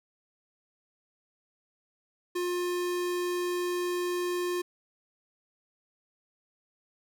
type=tone; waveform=square; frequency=355.2 Hz; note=F4; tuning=29 cents sharp; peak=-29 dBFS; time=2.35-4.62 s; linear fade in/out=10 ms; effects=none